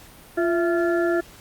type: harmonic tone with a mistuned harmonic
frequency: 346 Hz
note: F4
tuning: 16 cents flat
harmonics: 1 / 2 / 4 / 5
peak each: -20 / -25 / -30 / -31 dBFS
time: 0.37-1.21 s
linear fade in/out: 10 ms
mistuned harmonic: 2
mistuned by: -68 cents
effects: pink hiss -47 dBFS RMS until 1.4 s + Opus 48 kbps